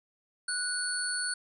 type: tone cluster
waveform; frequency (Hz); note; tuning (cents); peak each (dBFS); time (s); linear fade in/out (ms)
sine; 1474 / 4411 / 9370; F#6 / C#8 / D9; -7 / -9 / -5; -33 / -35 / -34; 0.48-1.34; 5
effects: none